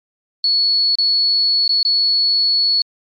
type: tone with dropouts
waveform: sine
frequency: 4397 Hz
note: C#8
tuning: 15 cents flat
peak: -12 dBFS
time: 0.44-2.82 s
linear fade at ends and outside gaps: 2 ms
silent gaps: 0.954-0.985 / 1.679-1.692 / 1.83-1.85 s
effects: MP3 64 kbps